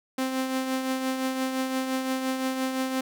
sawtooth tone with tremolo, 261.6 Hz, C4, in tune, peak -20 dBFS, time 0.18-3.01 s, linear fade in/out 5 ms, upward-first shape triangle, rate 5.8 Hz, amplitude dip 50%, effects none

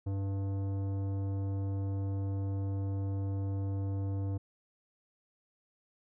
sine tone with tanh clipping, 98 Hz, G2, in tune, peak -33 dBFS, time 0.06-4.38 s, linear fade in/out 10 ms, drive 14 dB, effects none

